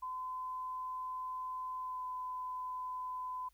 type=tone with pitch glide; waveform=sine; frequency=1020 to 1011.2 Hz; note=C6 to B5; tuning=-44 to +41 cents; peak=-38 dBFS; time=0.02-3.49 s; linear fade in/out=10 ms; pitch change=-15 cents; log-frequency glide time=1.8-2.05 s; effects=added 50 Hz sine -69 dBFS peak until 3.53 s + white hiss -75 dBFS RMS until 3.53 s